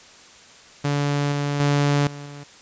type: tone with level steps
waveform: sawtooth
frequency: 143.8 Hz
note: D3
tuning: 36 cents flat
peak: -16 / -18 / -13 / -30 / -32 dBFS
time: 0.84-2.44 s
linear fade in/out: 10 ms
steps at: 1.32 / 1.6 / 2.07 / 2.26 s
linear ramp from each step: 2 ms
effects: white hiss -47 dBFS RMS until 2.61 s + resampled to 16000 Hz